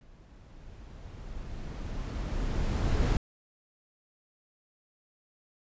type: noise with level ramp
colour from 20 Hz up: brown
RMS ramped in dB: -54 to -24 dBFS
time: 0.01-3.17 s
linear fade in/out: 2 ms
effects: resampled to 16000 Hz